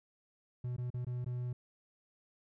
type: tone with dropouts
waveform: triangle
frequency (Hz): 123.47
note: B2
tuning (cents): 0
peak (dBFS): -33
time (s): 0.64-1.53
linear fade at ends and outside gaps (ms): 5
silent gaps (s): 0.765-0.781 / 0.903-0.941 / 1.048-1.067 / 1.246-1.261
effects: none